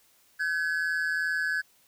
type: tone pair together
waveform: triangle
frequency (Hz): 1526 / 1688.6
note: G6 / G#6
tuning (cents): -47 / +28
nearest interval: major second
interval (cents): 175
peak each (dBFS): -27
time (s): 0.39-1.62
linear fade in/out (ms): 20
effects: white hiss -63 dBFS RMS until 1.87 s